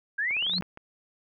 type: exponential sweep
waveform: sine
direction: up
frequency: 1574 to 4400 Hz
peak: -25 dBFS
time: 0.18-0.59 s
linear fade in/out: 10 ms
type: clicks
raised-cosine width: 0.5 ms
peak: -28 dBFS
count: 9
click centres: 0.309 / 0.367 / 0.425 / 0.466 / 0.497 / 0.536 / 0.583 / 0.624 / 0.774 s
type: tone with exponential growth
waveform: sine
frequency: 181.7 Hz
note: F#3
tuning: 31 cents flat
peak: -24 dBFS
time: 0.43-0.61 s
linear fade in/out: 0 ms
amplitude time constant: 38 ms
effects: none